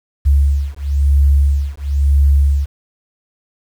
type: beating tone pair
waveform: sine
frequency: 69.8 / 70.79 Hz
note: C#2 / C#2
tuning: +13 / +37 cents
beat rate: 0.99 Hz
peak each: -13 dBFS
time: 0.25-2.66 s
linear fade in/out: 20 ms
effects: 7-bit